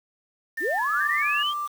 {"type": "tone with vibrato", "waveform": "sine", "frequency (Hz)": 1750, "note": "A6", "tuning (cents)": -10, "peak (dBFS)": -26, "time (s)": [0.57, 1.43], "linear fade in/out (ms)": 10, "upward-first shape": "square", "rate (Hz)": 2.3, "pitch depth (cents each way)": 45}
{"type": "linear sweep", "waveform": "sine", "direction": "up", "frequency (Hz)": [260.5, 3261], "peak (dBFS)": -24, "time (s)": [0.6, 1.54], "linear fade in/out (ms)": 50}
{"type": "tone", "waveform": "sine", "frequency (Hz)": 1180, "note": "D6", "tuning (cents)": 8, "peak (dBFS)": -26, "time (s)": [0.92, 1.68], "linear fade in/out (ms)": 20}
{"effects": ["7-bit"]}